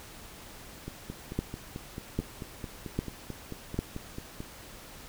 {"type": "two click trains", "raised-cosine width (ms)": 3, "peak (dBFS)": [-24, -15], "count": [17, 4], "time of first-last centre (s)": [[0.88, 4.404], [1.39, 3.79]], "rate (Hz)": [4.54, 1.25], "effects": ["pink hiss -48 dBFS RMS until 5.08 s"]}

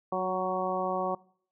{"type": "harmonic tone with a mistuned harmonic", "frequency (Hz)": 185.9, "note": "F#3", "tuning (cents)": 8, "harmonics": [1, 2, 3, 4, 5, 6], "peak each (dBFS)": [-37, -35, -33, -33, -37, -34], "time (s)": [0.12, 1.15], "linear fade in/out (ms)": 5, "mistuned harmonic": 2, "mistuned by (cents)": -18, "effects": ["noise-tail reverb RT60 0.6 s tail -23 dB re dry"]}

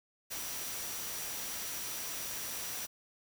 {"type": "tone in noise", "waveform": "sine", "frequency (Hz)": 5820, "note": "F#8", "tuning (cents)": -29, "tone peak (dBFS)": -46, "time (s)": [0.3, 2.87], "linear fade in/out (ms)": 20, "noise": "white", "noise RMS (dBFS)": -40, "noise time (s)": [0.3, 2.87], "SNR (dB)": -9, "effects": []}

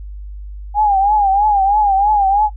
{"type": "tone with vibrato", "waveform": "sine", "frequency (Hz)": 811, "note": "G#5", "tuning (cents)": -41, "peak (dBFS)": -10, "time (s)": [0.74, 2.5], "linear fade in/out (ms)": 50, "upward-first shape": "triangle", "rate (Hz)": 3.1, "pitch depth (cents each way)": 110, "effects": ["noise-tail reverb RT60 0.1 s tail -18 dB re dry", "added 50 Hz sine -27 dBFS peak until 2.56 s"]}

